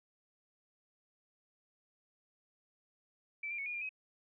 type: tone with pitch steps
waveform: sine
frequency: 2321 / 2383 / 2214 / 2437 / 2394 / 2538 Hz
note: D7 / D7 / C#7 / D#7 / D7 / D#7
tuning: -21 / +25 / -3 / -37 / +33 / +34 cents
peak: -37 dBFS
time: 3.43-3.892 s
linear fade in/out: 5 ms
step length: 77 ms
effects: none